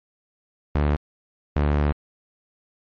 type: tone pair in turn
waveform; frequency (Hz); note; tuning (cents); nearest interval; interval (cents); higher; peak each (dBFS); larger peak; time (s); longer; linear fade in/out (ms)
sawtooth; 73.42 / 73.42; D2 / D2; 0 / 0; unison; 0; neither; -14; neither; 0.75-0.96 / 1.56-1.92; second; 0
effects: low-pass 2000 Hz 12 dB/octave + MP3 32 kbps